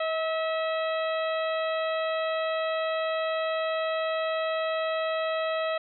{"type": "harmonic tone with a mistuned harmonic", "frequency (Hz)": 647, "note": "E5", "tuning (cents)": -32, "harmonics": [1, 2, 3, 4, 5, 6], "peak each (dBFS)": [-27, -33, -37, -39, -41, -43], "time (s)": [0, 5.78], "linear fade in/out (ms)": 5, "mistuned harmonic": 1, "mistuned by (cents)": -19, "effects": []}